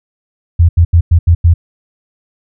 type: tone bursts at uneven times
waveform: sine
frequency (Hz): 84.7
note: E2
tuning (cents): +48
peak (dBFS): -3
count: 6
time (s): 0.59-0.69 / 0.77-0.85 / 0.93-1.01 / 1.11-1.19 / 1.27-1.35 / 1.44-1.54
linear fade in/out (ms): 10
effects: none